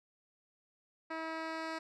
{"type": "tone with low-pass filter sweep", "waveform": "10% pulse", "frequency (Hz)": 322.2, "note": "E4", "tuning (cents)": -39, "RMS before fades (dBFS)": -40, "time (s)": [1.1, 1.79], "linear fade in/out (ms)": 10, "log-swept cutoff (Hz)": [2800, 5300], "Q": 0.8, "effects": []}